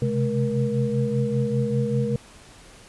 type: tone cluster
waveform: sine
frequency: 128.8 / 133.9 / 212.6 / 473.9 Hz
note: C3 / C3 / G#3 / A#4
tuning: -27 / +40 / +41 / +28 cents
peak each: -26 dBFS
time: 0.02-2.16 s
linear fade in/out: 2 ms
effects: pink hiss -48 dBFS RMS until 2.88 s + resampled to 24000 Hz